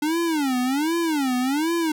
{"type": "tone with vibrato", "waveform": "square", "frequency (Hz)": 290.8, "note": "D4", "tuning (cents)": -17, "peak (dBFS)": -21, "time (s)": [0.02, 1.92], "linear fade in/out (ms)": 5, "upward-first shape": "sine", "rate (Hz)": 1.3, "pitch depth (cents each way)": 270, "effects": []}